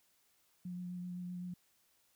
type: tone with vibrato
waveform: sine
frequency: 178.8 Hz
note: F3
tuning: 41 cents sharp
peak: -40 dBFS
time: 0.65-1.54 s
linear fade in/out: 5 ms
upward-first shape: sine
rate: 7.8 Hz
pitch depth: 14 cents each way
effects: white hiss -73 dBFS RMS until 2.15 s